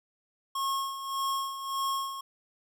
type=tone with tremolo; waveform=square; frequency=1087 Hz; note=C#6; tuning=34 cents flat; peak=-28 dBFS; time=0.55-2.21 s; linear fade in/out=5 ms; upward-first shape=sine; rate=1.7 Hz; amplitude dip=65%; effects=none